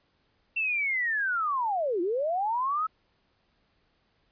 sine linear two-way sweep, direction down then up, 2708 to 329.6 to 1310 Hz, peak -25 dBFS, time 0.56-2.87 s, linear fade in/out 10 ms, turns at 2.01 s, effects pink hiss -70 dBFS RMS until 4.31 s + resampled to 11025 Hz

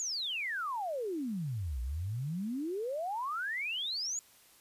sine exponential two-way sweep, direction down then up, 7040 to 58.2 to 7040 Hz, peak -33 dBFS, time 0-4.19 s, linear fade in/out 0 ms, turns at 1.81 s, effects white hiss -61 dBFS RMS until 4.6 s + resampled to 32000 Hz

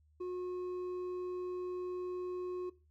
sine tone with hard clipping, 362.1 Hz, F#4, 37 cents flat, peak -38 dBFS, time 0.2-2.7 s, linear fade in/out 10 ms, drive 4 dB, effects noise-tail reverb RT60 0.3 s tail -18 dB re dry + added 76 Hz sine -65 dBFS peak until 2.9 s

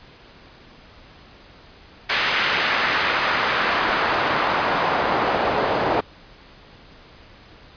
pink noise with band-pass filter sweep, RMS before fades -21 dBFS, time 2.09-6.01 s, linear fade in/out 10 ms, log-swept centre 2200 to 640 Hz, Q 1.1, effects pink hiss -47 dBFS RMS until 7.76 s + resampled to 11025 Hz

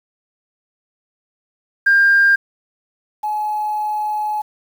sine tone pair in turn, 1600 / 847.6 Hz, G6 / G#5, +35 / +35 cents, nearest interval major seventh, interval 1100 cents, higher first, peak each -8 / -18 dBFS, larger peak first, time 1.86-2.36 / 3.23-4.42 s, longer second, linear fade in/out 10 ms, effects tanh soft clip ceiling -5 dBFS + 7-bit

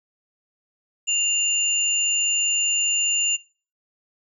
sine tone pair together, 2794 / 7045 Hz, F7 / A8, 0 / +1 cents, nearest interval octave + major third, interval 1601 cents, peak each -22 dBFS, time 1.07-3.37 s, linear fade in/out 20 ms, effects noise-tail reverb RT60 0.4 s tail -22 dB re dry

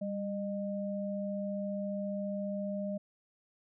sine tone pair together, 198.45 / 610 Hz, G3 / D#5, +22 / -34 cents, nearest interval octave + perfect fifth, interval 1944 cents, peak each -35 / -37 dBFS, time 0.01-2.98 s, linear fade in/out 10 ms, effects none

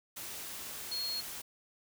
sine tone in noise, 4295 Hz, C8, 44 cents sharp, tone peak -34 dBFS, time 0.91-1.21 s, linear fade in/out 10 ms, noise white, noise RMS -43 dBFS, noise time 0.16-1.42 s, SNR +6 dB, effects none

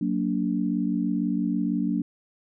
sine chord, Gb augmented, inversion none, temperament just, 185 / 231.2 / 289.1 Hz, Gb3 / Bb3 / D4, 0 / -14 / -27 cents, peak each -27 dBFS, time 0.01-2.02 s, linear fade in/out 5 ms, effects none

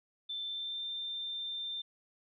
sine tone with pitch glide, 3543 to 3584 Hz, A7 to A7, +11 to +31 cents, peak -36 dBFS, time 0.29-1.82 s, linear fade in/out 10 ms, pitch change +20 cents, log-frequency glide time 0.45-0.84 s, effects none

